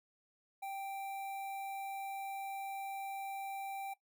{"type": "tone with notch filter", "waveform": "square", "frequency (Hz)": 784, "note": "G5", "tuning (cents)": 0, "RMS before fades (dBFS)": -42, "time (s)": [0.62, 3.94], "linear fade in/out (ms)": 10, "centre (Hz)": 5100, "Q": 0.6, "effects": ["noise-tail reverb RT60 0.1 s tail -17 dB re dry"]}